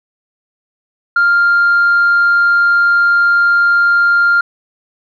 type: tone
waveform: sine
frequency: 1398 Hz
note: F6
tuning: 1 cent sharp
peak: -6 dBFS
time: 1.16-4.41 s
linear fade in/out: 5 ms
effects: tanh soft clip ceiling -5 dBFS